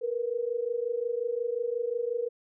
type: tone pair together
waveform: sine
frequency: 461.2 / 486.8 Hz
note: A#4 / B4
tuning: -19 / -25 cents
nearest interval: minor second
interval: 94 cents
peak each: -31 / -30 dBFS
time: 0.01-2.29 s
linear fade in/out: 20 ms
effects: none